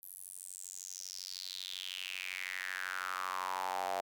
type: tone with high-pass filter sweep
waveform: square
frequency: 46.36 Hz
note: F#1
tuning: 4 cents sharp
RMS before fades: -41 dBFS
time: 0.02-4.01 s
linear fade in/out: 10 ms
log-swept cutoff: 12000 to 680 Hz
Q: 5.2
effects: none